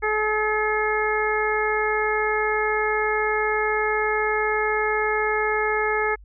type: harmonic tone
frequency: 428 Hz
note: A4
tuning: 48 cents flat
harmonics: 1 / 2 / 3 / 4 / 5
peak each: -24 / -27 / -28 / -27 / -27 dBFS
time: 0.02-6.16 s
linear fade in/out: 20 ms
effects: added 50 Hz sine -43 dBFS peak until 6.24 s